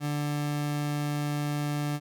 30% pulse tone, 146.83 Hz, D3, in tune, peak -25 dBFS, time 0-2 s, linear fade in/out 50 ms, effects none

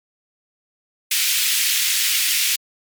pink high-pass noise, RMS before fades -19 dBFS, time 1.11-2.56 s, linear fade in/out 5 ms, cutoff 2200 Hz, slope 24 dB/octave, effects MP3 96 kbps

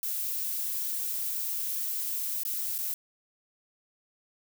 violet noise with dropouts, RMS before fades -32 dBFS, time 0.03-2.94 s, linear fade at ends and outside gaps 1 ms, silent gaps 2.434-2.451 / 2.781-2.787 s, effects none

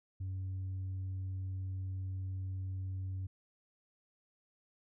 sine tone, 94.4 Hz, F#2, 35 cents sharp, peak -34 dBFS, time 0.2-3.27 s, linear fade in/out 10 ms, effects tanh soft clip ceiling -35 dBFS

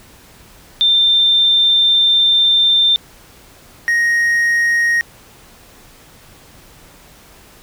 sine / triangle tone pair in turn, 3584 / 1872.4 Hz, A7 / A#6, +31 / +7 cents, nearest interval major seventh, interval 1124 cents, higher first, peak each -9 / -10 dBFS, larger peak first, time 0.81-2.96 / 3.88-5.01 s, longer first, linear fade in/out 0 ms, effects pink hiss -44 dBFS RMS until 7.62 s

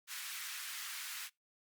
pink high-pass noise, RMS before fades -44 dBFS, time 0.07-1.3 s, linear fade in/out 50 ms, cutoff 1400 Hz, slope 24 dB/octave, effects noise-tail reverb RT60 0.2 s tail -24 dB re dry + Opus 48 kbps

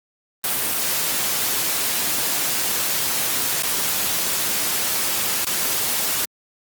white noise with dropouts, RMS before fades -22 dBFS, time 0.44-6.25 s, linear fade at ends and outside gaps 0 ms, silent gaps 3.623-3.634 / 5.447-5.468 s, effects high-pass 100 Hz 12 dB/octave + Opus 32 kbps

